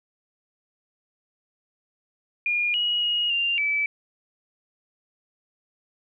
sine tone with pitch steps, 2424 / 2902 / 2883 / 2788 / 2306 Hz, D#7 / F#7 / F#7 / F7 / D7, -46 / -34 / -46 / -4 / -32 cents, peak -21 dBFS, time 2.46-3.86 s, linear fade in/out 2 ms, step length 280 ms, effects none

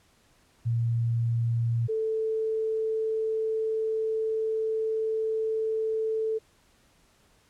sine tone pair in turn, 116.54 / 440.8 Hz, A#2 / A4, 0 / +3 cents, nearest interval octave + major seventh, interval 2303 cents, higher second, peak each -23 / -25 dBFS, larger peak first, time 0.65-1.88 / 1.88-6.39 s, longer second, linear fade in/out 20 ms, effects pink hiss -63 dBFS RMS until 7.49 s + low-pass 11000 Hz 12 dB/octave

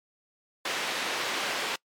white band-pass noise, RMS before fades -31 dBFS, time 0.65-1.76 s, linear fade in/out 5 ms, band 290 to 3300 Hz, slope 12 dB/octave, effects noise-tail reverb RT60 0.1 s tail -24 dB re dry + MP3 96 kbps

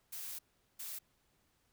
blue noise bursts at uneven times, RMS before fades -44 dBFS, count 2, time 0.12-0.39 / 0.79-0.99 s, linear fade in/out 10 ms, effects pink hiss -75 dBFS RMS until 1.72 s

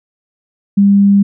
sine tone, 200 Hz, G3, 35 cents sharp, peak -5 dBFS, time 0.77-1.23 s, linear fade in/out 10 ms, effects none

